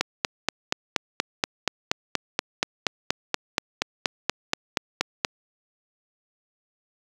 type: click train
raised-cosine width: 0.2 ms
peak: -3 dBFS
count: 23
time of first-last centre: 0.01-5.248 s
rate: 4.2 Hz
effects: high-pass 150 Hz 12 dB/octave + 7-bit